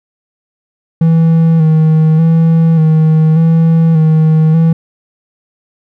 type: tone with vibrato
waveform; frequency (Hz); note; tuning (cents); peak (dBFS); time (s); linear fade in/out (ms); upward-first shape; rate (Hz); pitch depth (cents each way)
triangle; 160.7; E3; -44; -3; 1.01-4.73; 5; square; 0.85; 32
effects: none